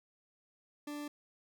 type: tone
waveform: 40% pulse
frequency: 293.7 Hz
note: D4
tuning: in tune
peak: -39 dBFS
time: 0.87-1.08 s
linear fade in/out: 5 ms
effects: none